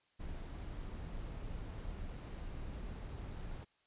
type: noise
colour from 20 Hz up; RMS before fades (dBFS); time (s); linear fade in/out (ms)
brown; -44; 0.19-3.65; 20
effects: white hiss -75 dBFS RMS until 3.86 s + resampled to 8000 Hz